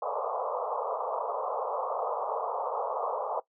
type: band-pass noise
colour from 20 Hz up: pink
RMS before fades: -32 dBFS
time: 0.02-3.4 s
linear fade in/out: 5 ms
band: 450 to 1200 Hz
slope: 96 dB/octave
effects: noise-tail reverb RT60 0.1 s tail -19 dB re dry